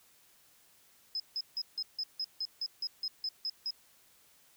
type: tone bursts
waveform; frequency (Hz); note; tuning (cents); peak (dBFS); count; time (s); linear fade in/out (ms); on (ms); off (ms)
sine; 5100; D#8; +42; -32; 13; 1.15-3.707; 2; 49; 160
effects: white hiss -64 dBFS RMS until 4.56 s